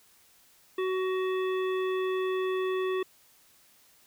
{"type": "harmonic tone with a mistuned harmonic", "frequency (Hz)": 374.1, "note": "F#4", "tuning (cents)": 19, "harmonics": [1, 3, 5, 7, 9], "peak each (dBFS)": [-27, -37, -41, -44, -46], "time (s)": [0.78, 3.03], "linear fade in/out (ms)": 5, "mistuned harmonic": 9, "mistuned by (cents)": 36, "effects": ["white hiss -61 dBFS RMS until 4.06 s"]}